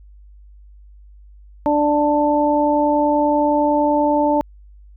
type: harmonic tone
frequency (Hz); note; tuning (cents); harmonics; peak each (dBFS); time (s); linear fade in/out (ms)
294.9; D4; +7; 1 / 2 / 3; -18 / -18 / -18; 1.66-4.41; 0
effects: added 50 Hz sine -41 dBFS peak until 4.96 s